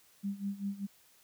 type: tone with tremolo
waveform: sine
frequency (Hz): 199.3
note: G3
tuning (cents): +29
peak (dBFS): -31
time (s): 0.23-0.87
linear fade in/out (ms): 20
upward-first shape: sine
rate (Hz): 5.1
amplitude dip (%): 85
effects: white hiss -64 dBFS RMS until 1.23 s